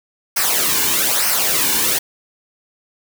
white noise with flanger, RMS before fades -17 dBFS, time 0.36-1.99 s, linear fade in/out 10 ms, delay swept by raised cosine 0.27 to 1.57 ms, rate 1.1 Hz, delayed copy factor -0.65, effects none

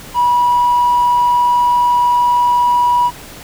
triangle tone, 972 Hz, B5, 28 cents flat, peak -6 dBFS, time 0.14-3.11 s, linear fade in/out 50 ms, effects tanh soft clip ceiling -6 dBFS + pink hiss -34 dBFS RMS until 3.43 s

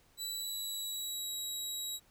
20% pulse tone with pitch glide, 3951 to 3861 Hz, B7 to B7, 0 to -40 cents, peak -31 dBFS, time 0.17-2 s, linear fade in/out 50 ms, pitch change -40 cents, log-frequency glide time 0.29-1.34 s, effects pink hiss -67 dBFS RMS until 2.1 s

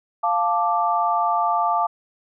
sine chord, D minor, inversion first, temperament equal, 698.5 / 880 / 1174.7 Hz, F5 / A5 / D6, 0 / 0 / 0 cents, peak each -22 dBFS, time 0.23-1.87 s, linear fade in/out 10 ms, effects none

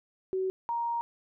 sine tone pair in turn, 377.1 / 937.2 Hz, F#4 / A#5, +33 / +9 cents, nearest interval octave + major third, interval 1576 cents, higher second, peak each -27 / -28 dBFS, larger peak first, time 0.33-0.5 / 0.69-1.01 s, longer second, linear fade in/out 0 ms, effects none

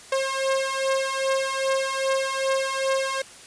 sawtooth beating tone pair, 534 / 536.5 Hz, C5 / C5, +35 / +43 cents, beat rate 2.5 Hz, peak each -22 / -21 dBFS, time 0.12-3.22 s, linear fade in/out 5 ms, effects white hiss -45 dBFS RMS until 3.46 s + resampled to 22050 Hz

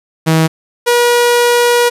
sawtooth tone pair in turn, 160.5 / 481 Hz, E3 / B4, -46 / -46 cents, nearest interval octave + perfect fifth, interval 1900 cents, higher second, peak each -4 dBFS, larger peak neither, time 0.26-0.48 / 0.86-1.9 s, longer second, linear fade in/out 20 ms, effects resampled to 32000 Hz + 7-bit

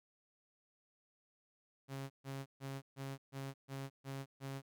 sawtooth tone bursts, 136.2 Hz, C#3, 30 cents flat, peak -38 dBFS, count 8, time 1.88-4.62 s, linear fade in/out 50 ms, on 220 ms, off 140 ms, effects none

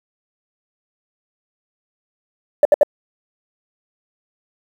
sine tone bursts, 587.3 Hz, D5, in tune, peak -5 dBFS, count 3, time 2.63-2.832 s, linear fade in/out 2 ms, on 22 ms, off 68 ms, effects tanh soft clip ceiling -2 dBFS + 7-bit

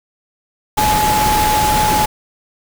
sine tone in noise, 850 Hz, G#5, 40 cents sharp, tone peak -13 dBFS, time 0.77-2.06 s, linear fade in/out 10 ms, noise pink, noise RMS -18 dBFS, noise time 0.77-2.06 s, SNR +2 dB, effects none

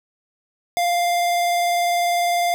square tone with vibrato, 698.5 Hz, F5, in tune, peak -18 dBFS, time 0.77-2.54 s, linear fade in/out 0 ms, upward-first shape square, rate 20 Hz, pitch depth 13 cents each way, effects none

